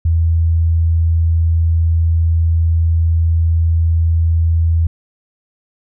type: tone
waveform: sine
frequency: 82.41 Hz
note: E2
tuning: in tune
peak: -10 dBFS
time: 0.05-4.87 s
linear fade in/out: 5 ms
effects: none